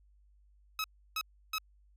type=tone bursts; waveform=15% pulse; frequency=1282 Hz; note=E6; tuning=49 cents flat; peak=-26 dBFS; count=3; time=0.79-1.583 s; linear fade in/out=2 ms; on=51 ms; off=320 ms; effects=added 50 Hz sine -61 dBFS peak until 1.96 s